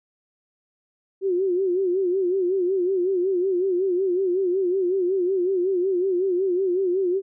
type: tone with vibrato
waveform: sine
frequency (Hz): 370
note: F#4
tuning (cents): 0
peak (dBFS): -19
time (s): 1.21-7.22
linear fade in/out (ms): 50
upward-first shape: sine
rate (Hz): 5.4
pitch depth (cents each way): 100
effects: none